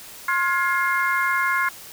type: harmonic tone with a mistuned harmonic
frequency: 354.1 Hz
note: F4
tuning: 24 cents sharp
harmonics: 3 / 4 / 5 / 6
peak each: -23 / -24 / -25 / -26 dBFS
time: 0.28-1.69 s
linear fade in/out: 5 ms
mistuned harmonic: 5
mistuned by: -85 cents
effects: white hiss -41 dBFS RMS until 1.92 s